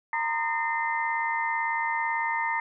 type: tone cluster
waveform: sine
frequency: 920 / 998 / 1227 / 1821 / 2071 Hz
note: A#5 / B5 / D#6 / A#6 / C7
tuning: -23 / +18 / -25 / -41 / -18 cents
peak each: -28 / -37 / -37 / -31 / -32 dBFS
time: 0.13-2.6 s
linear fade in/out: 2 ms
effects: none